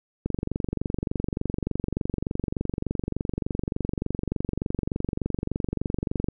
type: click train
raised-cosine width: 3 ms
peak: -13 dBFS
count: 142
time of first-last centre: 0.26-6.286 s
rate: 23.4 Hz
effects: none